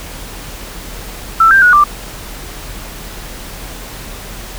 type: tone with pitch steps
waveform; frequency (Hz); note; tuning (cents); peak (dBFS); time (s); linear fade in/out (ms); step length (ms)
sine; 1330 / 1579 / 1458 / 1180; E6 / G6 / F#6 / D6; +15 / +12 / -26 / +8; -4; 1.4-1.84; 5; 110
effects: added 41 Hz sine -30 dBFS peak until 4.58 s + pink hiss -30 dBFS RMS until 4.58 s